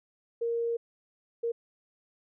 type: tone bursts at uneven times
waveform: sine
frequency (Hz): 466.2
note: A#4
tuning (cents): 0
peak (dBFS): -27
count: 2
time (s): 0.41-0.77 / 1.43-1.52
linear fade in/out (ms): 10
effects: none